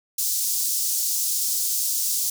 pink high-pass noise, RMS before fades -24 dBFS, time 0.18-2.3 s, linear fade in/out 5 ms, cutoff 5400 Hz, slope 24 dB/octave, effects none

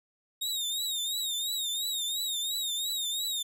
sawtooth tone with vibrato, 3729 Hz, A#7, in tune, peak -27 dBFS, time 0.41-3.43 s, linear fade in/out 10 ms, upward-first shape triangle, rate 2.9 Hz, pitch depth 110 cents each way, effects none

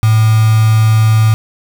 sine tone with quantisation, 110 Hz, A2, in tune, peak -6 dBFS, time 0.03-1.34 s, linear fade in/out 0 ms, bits 3, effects none

